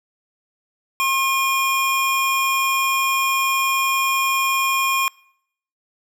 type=tone pair together; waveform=square; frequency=1074.7 / 2430 Hz; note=C6 / D#7; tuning=+46 / -42 cents; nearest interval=octave + major second; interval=1412 cents; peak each=-20 / -22 dBFS; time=1-5.08 s; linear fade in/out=0 ms; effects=noise-tail reverb RT60 0.7 s tail -25 dB re dry